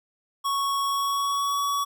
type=tone with pitch glide; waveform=square; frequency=1108.7 to 1130 Hz; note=C#6 to C#6; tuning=0 to +33 cents; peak=-24 dBFS; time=0.44-1.85 s; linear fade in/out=20 ms; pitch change=+33 cents; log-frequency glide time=0.82-1.61 s; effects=none